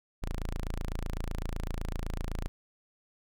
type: tone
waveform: sawtooth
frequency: 27.91 Hz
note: A0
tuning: 26 cents sharp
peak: -28 dBFS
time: 0.22-2.48 s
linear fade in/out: 0 ms
effects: none